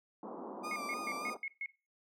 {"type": "band-pass noise", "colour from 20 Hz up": "pink", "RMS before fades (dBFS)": -45, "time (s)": [0.23, 1.37], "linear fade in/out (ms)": 2, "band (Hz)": [210, 1100], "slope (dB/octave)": 48}
{"type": "tone with vibrato", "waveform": "35% pulse", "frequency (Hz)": 1200, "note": "D6", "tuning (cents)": 37, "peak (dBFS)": -38, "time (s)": [0.63, 1.35], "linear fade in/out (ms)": 20, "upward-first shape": "sine", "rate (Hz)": 3.4, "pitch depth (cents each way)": 47}
{"type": "tone bursts", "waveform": "sine", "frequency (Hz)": 2174, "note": "C#7", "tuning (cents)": -34, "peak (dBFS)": -36, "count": 6, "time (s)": [0.71, 1.66], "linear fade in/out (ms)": 2, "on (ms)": 50, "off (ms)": 130}
{"effects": ["noise-tail reverb RT60 0.3 s tail -18 dB re dry", "low-pass 12000 Hz 12 dB/octave"]}